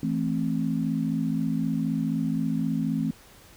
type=chord; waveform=sine; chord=A minor; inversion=second; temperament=just; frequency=165 / 220 / 264 Hz; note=E3 / A3 / C4; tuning=+2 / 0 / +16 cents; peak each=-28 dBFS; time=0.03-3.11 s; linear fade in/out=2 ms; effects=pink hiss -52 dBFS RMS until 3.56 s